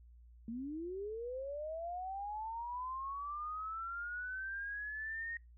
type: linear sweep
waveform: sine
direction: up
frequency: 220 to 1864.7 Hz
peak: -39 dBFS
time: 0.48-5.37 s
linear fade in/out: 2 ms
effects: noise-tail reverb RT60 0.2 s tail -23 dB re dry + added 59 Hz sine -56 dBFS peak until 5.57 s